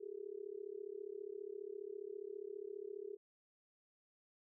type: tone with amplitude modulation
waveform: sine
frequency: 405.9 Hz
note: G#4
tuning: 40 cents flat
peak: -40 dBFS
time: 0-3.17 s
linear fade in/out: 20 ms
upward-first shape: sine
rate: 34.8 Hz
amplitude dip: 100%
effects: none